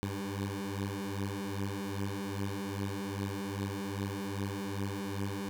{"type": "beating tone pair", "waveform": "15% pulse", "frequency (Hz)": [97.8, 100.3], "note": ["G2", "G2"], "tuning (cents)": [-4, 40], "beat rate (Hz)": 2.5, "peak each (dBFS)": -31, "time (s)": [0.03, 5.49], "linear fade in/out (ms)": 0, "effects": []}